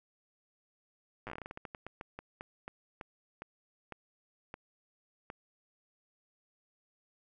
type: slowing click train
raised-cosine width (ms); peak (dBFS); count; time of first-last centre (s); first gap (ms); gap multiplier
0.5; -27; 24; 1.27-5.301; 8; 1.23
effects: none